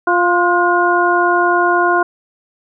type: harmonic tone with a mistuned harmonic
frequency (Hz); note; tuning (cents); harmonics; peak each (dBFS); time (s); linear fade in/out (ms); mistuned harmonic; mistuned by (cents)
350.2; F4; +5; 1 / 2 / 3 / 4; -16 / -16 / -16 / -16; 0.07-2.03; 5; 4; +44
effects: none